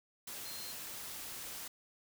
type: tone in noise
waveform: sine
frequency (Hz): 4175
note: C8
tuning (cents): -5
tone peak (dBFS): -48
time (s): 0.45-0.72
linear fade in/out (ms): 5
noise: white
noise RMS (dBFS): -45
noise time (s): 0.27-1.68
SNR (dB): -6
effects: none